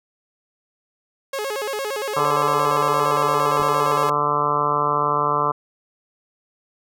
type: tone with vibrato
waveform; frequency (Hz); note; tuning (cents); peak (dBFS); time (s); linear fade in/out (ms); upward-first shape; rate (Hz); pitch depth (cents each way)
sawtooth; 480; B4; -49; -20; 1.33-4.1; 5; square; 8.7; 220
type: harmonic tone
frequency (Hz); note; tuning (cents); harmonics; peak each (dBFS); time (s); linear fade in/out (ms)
146.83; D3; 0; 1 / 2 / 3 / 4 / 5 / 6 / 7 / 8 / 9; -31 / -34 / -27 / -29 / -31 / -29 / -22 / -22 / -27; 2.16-5.52; 10
type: clicks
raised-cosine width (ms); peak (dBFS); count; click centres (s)
2; -21; 2; 3.598 / 3.619
effects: none